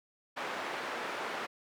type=band-pass noise; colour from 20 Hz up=white; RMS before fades=-38 dBFS; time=0.36-1.47 s; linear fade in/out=20 ms; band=320 to 1600 Hz; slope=12 dB/octave; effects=none